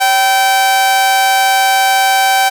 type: tone with amplitude modulation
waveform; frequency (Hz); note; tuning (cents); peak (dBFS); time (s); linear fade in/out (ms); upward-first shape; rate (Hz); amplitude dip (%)
sawtooth; 774; G5; -22; -3; 0-2.5; 20; sine; 222; 40
effects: none